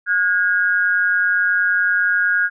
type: tone pair together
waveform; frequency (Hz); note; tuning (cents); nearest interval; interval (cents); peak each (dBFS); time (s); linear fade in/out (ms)
sine; 1445 / 1634.3; F#6 / G#6; -41 / -28; major second; 213; -17; 0.06-2.5; 50
effects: none